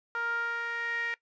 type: tone with band-pass filter sweep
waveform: sawtooth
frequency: 467.7 Hz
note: A#4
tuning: 6 cents sharp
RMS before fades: -33 dBFS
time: 0.15-1.14 s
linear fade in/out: 0 ms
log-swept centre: 1300 to 2000 Hz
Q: 6
effects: noise-tail reverb RT60 0.1 s tail -19 dB re dry + resampled to 16000 Hz